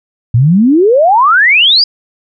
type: exponential sweep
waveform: sine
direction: up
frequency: 110 to 5020 Hz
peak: -4 dBFS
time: 0.34-1.84 s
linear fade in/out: 5 ms
effects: none